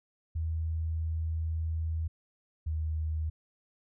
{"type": "tone pair in turn", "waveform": "sine", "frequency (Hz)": [80.6, 78.58], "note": ["E2", "D#2"], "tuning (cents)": [-38, 18], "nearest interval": "unison", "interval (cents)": 44, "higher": "first", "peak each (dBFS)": [-29, -29], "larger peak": "neither", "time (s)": [[0.35, 2.08], [2.66, 3.3]], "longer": "first", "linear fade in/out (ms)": 10, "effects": []}